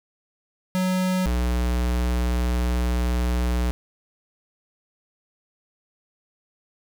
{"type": "tone pair in turn", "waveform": "square", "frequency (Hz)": [185, 60.75], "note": ["F#3", "B1"], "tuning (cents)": [0, -28], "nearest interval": "octave + perfect fifth", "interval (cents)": 1928, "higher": "first", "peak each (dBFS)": -21, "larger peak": "neither", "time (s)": [[0.75, 1.26], [1.26, 3.71]], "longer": "second", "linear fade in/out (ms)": 0, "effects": []}